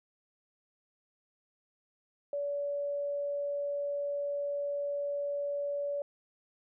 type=tone; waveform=sine; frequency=572 Hz; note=D5; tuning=46 cents flat; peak=-31 dBFS; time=2.33-6.02 s; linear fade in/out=2 ms; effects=none